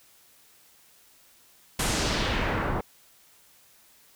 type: noise with low-pass filter sweep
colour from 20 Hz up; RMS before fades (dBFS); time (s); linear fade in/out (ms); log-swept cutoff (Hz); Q
pink; -27; 1.79-2.81; 5; 11000 to 980; 1.3
effects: white hiss -58 dBFS RMS until 4.15 s